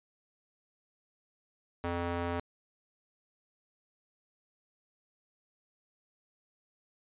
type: tone with band-pass filter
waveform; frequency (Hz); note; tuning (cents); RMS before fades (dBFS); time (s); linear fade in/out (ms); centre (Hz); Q
square; 86.4; F2; -18; -34; 1.84-2.4; 0; 800; 0.58
effects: resampled to 8000 Hz